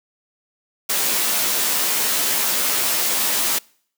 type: noise with comb filter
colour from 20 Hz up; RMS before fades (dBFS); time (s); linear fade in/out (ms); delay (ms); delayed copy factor
white; -20; 0.89-3.59; 10; 14; +0.85
effects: noise-tail reverb RT60 0.6 s tail -26 dB re dry + high-pass 200 Hz 12 dB/octave